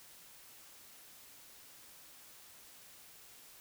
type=silence; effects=white hiss -57 dBFS RMS until 3.6 s